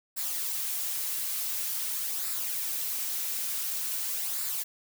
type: noise with flanger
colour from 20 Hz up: blue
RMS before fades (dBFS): -32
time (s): 0.16-4.64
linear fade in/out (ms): 20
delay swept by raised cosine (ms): 0.32 to 5.62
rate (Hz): 0.47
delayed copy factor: -0.5
effects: none